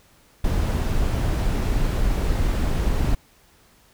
brown noise, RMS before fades -21 dBFS, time 0.44-3.15 s, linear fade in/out 5 ms, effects pink hiss -56 dBFS RMS until 3.93 s

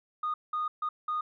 sine tone bursts at uneven times, 1232 Hz, D#6, 17 cents flat, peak -27 dBFS, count 4, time 0.23-0.34 / 0.53-0.68 / 0.82-0.89 / 1.08-1.21 s, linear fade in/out 5 ms, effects tanh soft clip ceiling -25 dBFS

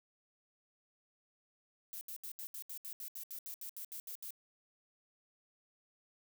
violet noise bursts, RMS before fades -45 dBFS, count 16, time 1.93-4.306 s, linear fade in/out 0 ms, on 81 ms, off 72 ms, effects none

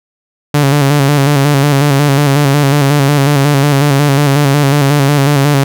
sawtooth tone with vibrato, 142 Hz, C#3, 42 cents sharp, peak -3 dBFS, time 0.54-5.64 s, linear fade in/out 5 ms, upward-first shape square, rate 5.5 Hz, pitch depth 54 cents each way, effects none

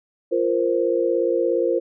sine chord, F suspended fourth, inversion none, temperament equal with one note detuned, 346.4 / 466.2 / 523.3 Hz, F4 / Bb4 / C5, -14 / 0 / 0 cents, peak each -22 dBFS, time 0.31-1.8 s, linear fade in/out 20 ms, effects none

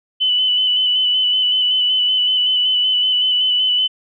sine tone with vibrato, 3000 Hz, F#7, 23 cents sharp, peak -13 dBFS, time 0.2-3.88 s, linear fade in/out 20 ms, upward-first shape square, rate 5.3 Hz, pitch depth 20 cents each way, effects none

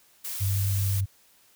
blue noise, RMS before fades -34 dBFS, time 0.24-1.01 s, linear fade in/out 10 ms
sine tone with vibrato, 98 Hz, G2, in tune, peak -23 dBFS, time 0.4-1.06 s, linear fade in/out 20 ms, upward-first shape sine, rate 7.7 Hz, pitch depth 13 cents each way
effects white hiss -60 dBFS RMS until 1.55 s

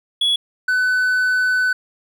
triangle tone pair in turn, 3375 / 1503.4 Hz, G#7 / F#6, +27 / +27 cents, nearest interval octave + major second, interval 1400 cents, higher first, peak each -13 dBFS, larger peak neither, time 0.21-0.36 / 0.68-1.73 s, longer second, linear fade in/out 5 ms, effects none

